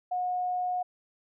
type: tone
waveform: sine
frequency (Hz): 725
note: F#5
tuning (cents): -35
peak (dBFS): -27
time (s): 0.11-0.83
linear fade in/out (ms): 10
effects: none